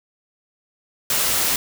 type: noise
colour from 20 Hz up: white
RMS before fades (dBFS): -20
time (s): 1.1-1.56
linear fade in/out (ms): 2
effects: none